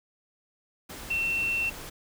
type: tone in noise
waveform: sine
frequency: 2700 Hz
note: E7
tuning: 41 cents sharp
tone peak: -25 dBFS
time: 1.1-1.7 s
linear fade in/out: 10 ms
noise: pink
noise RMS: -41 dBFS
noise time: 0.89-1.9 s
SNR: +13 dB
effects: none